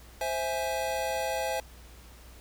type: chord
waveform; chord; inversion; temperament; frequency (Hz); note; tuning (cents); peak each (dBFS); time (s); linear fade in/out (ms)
square; C augmented; none; equal; 523.3 / 659.3 / 830.6; C5 / E5 / G#5; 0 / 0 / 0; -34; 0.21-1.6; 2
effects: added 60 Hz sine -49 dBFS peak until 2.4 s + pink hiss -54 dBFS RMS until 2.4 s